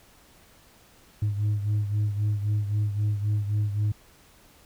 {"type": "beating tone pair", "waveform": "sine", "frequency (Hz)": [103.83, 107.63], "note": ["G#2", "A2"], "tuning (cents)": [0, -38], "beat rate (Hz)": 3.8, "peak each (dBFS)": [-22, -28], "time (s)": [1.22, 3.92], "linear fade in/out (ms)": 5, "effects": ["tanh soft clip ceiling -20 dBFS", "pink hiss -56 dBFS RMS until 4.65 s"]}